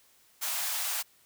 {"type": "high-pass noise", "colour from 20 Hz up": "white", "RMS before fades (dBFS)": -32, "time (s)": [0.41, 1.03], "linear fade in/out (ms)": 20, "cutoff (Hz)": 620, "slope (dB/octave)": 48, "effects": ["white hiss -63 dBFS RMS until 1.25 s"]}